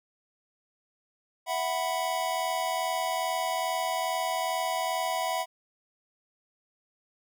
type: chord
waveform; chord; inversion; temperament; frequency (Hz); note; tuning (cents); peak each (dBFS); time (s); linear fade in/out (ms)
square; E suspended second; none; just; 659.3 / 741.7 / 988.9; E5 / F#5 / B5; 0 / +4 / +2; -33 / -32 / -33; 1.46-5.46; 50
effects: none